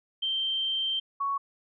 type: tone pair in turn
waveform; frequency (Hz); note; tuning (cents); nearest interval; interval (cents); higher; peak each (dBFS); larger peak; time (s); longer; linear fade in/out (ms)
sine; 3136 / 1113.2; G7 / C#6; 0 / +7; octave + tritone; 1793; first; -26; neither; 0.22-1 / 1.2-1.38; first; 10
effects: none